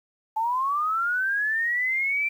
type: linear sweep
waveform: sine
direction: up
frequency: 861 to 2359 Hz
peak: -22 dBFS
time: 0.36-2.29 s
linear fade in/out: 10 ms
effects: 9-bit